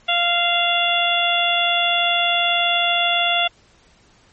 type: harmonic tone with a mistuned harmonic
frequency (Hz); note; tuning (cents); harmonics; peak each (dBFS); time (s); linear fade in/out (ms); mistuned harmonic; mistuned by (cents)
694; F5; -11; 1 / 2 / 3 / 4 / 5; -21 / -25 / -26 / -21 / -20; 0.08-3.48; 10; 5; -19
effects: pink hiss -54 dBFS RMS until 4.32 s + MP3 32 kbps